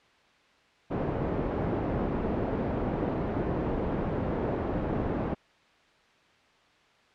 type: low-pass noise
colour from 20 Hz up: white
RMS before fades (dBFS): -30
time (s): 0.9-5.35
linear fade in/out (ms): 20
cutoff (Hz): 460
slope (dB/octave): 12
effects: white hiss -61 dBFS RMS until 7.14 s + low-pass 3000 Hz 12 dB/octave